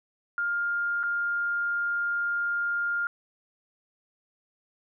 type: tone with dropouts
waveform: sine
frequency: 1406 Hz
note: F6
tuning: 11 cents sharp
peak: -25 dBFS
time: 0.38-3.07 s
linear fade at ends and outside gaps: 1 ms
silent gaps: 1.031-1.036 s
effects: none